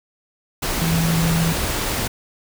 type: tone in noise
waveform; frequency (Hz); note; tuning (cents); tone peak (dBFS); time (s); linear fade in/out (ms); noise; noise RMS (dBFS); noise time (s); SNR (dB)
sine; 164.81; E3; 0; -17; 0.81-1.53; 10; pink; -23; 0.62-2.08; +3
effects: none